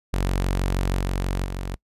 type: tone with level steps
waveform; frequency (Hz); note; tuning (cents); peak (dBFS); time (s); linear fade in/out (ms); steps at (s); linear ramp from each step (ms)
sawtooth; 46.25; F#1; 0; -17 / -19 / -24; 0.13-1.76; 10; 0.99 / 1.44; 20
effects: noise-tail reverb RT60 0.1 s tail -25 dB re dry + resampled to 32000 Hz